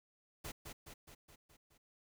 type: noise with echo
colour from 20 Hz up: pink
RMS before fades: -45 dBFS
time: 0.44-0.52 s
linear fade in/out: 10 ms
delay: 210 ms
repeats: 6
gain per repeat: -4 dB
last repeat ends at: 1.78 s
effects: none